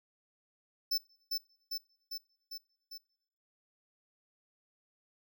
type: tone with echo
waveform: square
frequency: 5280 Hz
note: E8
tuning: 2 cents sharp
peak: -29 dBFS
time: 0.91-0.98 s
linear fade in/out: 10 ms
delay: 400 ms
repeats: 5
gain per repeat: -3 dB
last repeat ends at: 2.98 s
effects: noise-tail reverb RT60 0.9 s tail -26 dB re dry